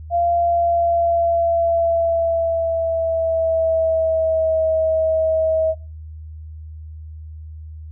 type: tone with pitch glide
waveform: sine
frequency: 689 to 639.2 Hz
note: F5 to D#5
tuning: -24 to +47 cents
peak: -15 dBFS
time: 0.1-5.75 s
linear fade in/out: 50 ms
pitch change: -129 cents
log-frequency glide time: 0.33-4.65 s
effects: noise-tail reverb RT60 0.3 s tail -18 dB re dry + added 78 Hz sine -32 dBFS peak until 7.91 s